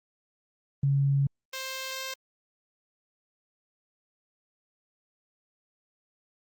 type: tone pair in turn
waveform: sine / 5% pulse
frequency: 139.1 / 526.7 Hz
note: C#3 / C5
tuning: +6 / +11 cents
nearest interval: octave + major seventh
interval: 2305 cents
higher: second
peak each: -21 / -22 dBFS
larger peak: first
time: 0.83-1.27 / 1.53-2.14 s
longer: second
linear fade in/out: 5 ms
effects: Opus 24 kbps